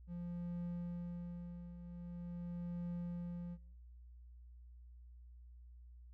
triangle tone with tremolo, 174.1 Hz, F3, 5 cents flat, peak -37 dBFS, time 0.07-3.58 s, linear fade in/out 50 ms, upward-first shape triangle, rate 0.44 Hz, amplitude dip 70%, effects noise-tail reverb RT60 0.9 s tail -24 dB re dry + added 60 Hz sine -54 dBFS peak until 6.13 s

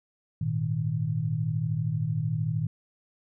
sine chord, Ab suspended second, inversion none, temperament just, 103.83 / 116.8 / 155.74 Hz, Ab2 / Bb2 / Eb3, 0 / +4 / +2 cents, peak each -34 / -29 / -28 dBFS, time 0.41-2.67 s, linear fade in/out 5 ms, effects none

